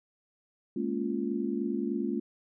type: chord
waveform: sine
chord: Bb minor seventh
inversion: third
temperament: just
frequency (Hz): 209.8 / 233.1 / 279.7 / 349.6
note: Ab3 / Bb3 / Db4 / F4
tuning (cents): +18 / 0 / +16 / +2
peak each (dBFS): -34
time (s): 0.76-2.2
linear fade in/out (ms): 5
effects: none